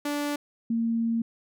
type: tone pair in turn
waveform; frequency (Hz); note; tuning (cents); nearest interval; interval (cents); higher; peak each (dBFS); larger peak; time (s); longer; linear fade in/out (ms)
sawtooth / sine; 291.1 / 229.5; D4 / A#3; -15 / -27; major third; 412; first; -23; neither; 0.05-0.36 / 0.7-1.22; second; 5
effects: none

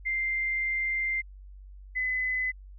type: tone pair in turn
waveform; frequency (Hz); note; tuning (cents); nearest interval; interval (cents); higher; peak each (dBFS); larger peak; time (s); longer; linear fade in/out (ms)
sine; 2093 / 2018; C7 / B6; 0 / +37; minor second; 63; first; -26; neither; 0.05-1.22 / 1.95-2.52; first; 20
effects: added 48 Hz sine -44 dBFS peak until 2.78 s

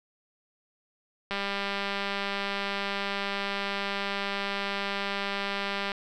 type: click train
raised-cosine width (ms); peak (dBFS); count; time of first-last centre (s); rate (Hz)
0.3; -15; 918; 1.31-5.918; 199
effects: none

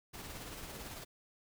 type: noise with tremolo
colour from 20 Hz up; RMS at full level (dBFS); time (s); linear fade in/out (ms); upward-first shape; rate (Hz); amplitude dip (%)
pink; -45; 0.13-1.05; 20; sine; 18; 35
effects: none

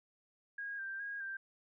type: tone with vibrato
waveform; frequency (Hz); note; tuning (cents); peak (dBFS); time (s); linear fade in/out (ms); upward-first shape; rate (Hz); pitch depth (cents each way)
sine; 1606; G6; +41; -39; 0.58-1.37; 5; square; 2.4; 32
effects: none

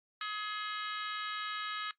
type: harmonic tone with a mistuned harmonic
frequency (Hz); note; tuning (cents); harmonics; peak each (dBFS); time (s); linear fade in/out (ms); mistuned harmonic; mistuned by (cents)
422.3; G#4; +29; 3 / 4 / 5 / 6 / 7 / 8 / 9 / 10; -39 / -42 / -47 / -50 / -48 / -48 / -48 / -52; 0.21-1.91; 2; 8; -54
effects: noise-tail reverb RT60 0.1 s tail -17 dB re dry + Opus 48 kbps

